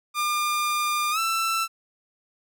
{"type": "tone with pitch glide", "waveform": "sawtooth", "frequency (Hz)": [1202, 1333.7], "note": ["D6", "E6"], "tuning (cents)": [40, 20], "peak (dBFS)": -19, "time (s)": [0.14, 1.68], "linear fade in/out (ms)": 50, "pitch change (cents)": 180, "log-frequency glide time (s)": [1.11, 1.19], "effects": []}